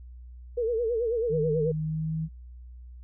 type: tone with vibrato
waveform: sine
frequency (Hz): 463.5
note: A#4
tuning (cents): -10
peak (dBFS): -24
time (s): 0.57-1.72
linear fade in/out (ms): 10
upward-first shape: sine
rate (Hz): 9.2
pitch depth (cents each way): 99
type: tone with pitch glide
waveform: sine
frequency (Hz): 155.56 to 159.38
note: D#3 to D#3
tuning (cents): 0 to +42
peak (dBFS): -27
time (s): 1.29-2.29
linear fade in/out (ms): 50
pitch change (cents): +42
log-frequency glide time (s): 1.78-2.15
effects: added 61 Hz sine -42 dBFS peak until 3.03 s